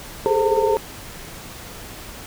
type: tone cluster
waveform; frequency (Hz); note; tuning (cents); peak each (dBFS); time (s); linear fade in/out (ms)
sine; 406.3 / 421.5 / 440.1 / 522 / 906; G#4 / G#4 / A4 / C5 / A#5; -38 / +26 / 0 / -4 / -50; -22; 0.26-0.77; 0
effects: pink hiss -37 dBFS RMS until 2.26 s